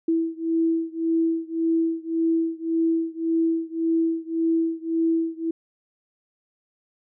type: beating tone pair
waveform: sine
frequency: 327.5 / 329.3 Hz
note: E4 / E4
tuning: -11 / -2 cents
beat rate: 1.8 Hz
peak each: -23 / -24 dBFS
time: 0.08-5.51 s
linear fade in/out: 5 ms
effects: none